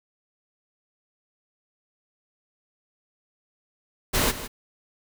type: noise with echo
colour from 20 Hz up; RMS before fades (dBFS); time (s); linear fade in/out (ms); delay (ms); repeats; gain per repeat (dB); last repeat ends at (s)
pink; -22; 4.13-4.32; 20; 160; 1; -13; 4.48
effects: none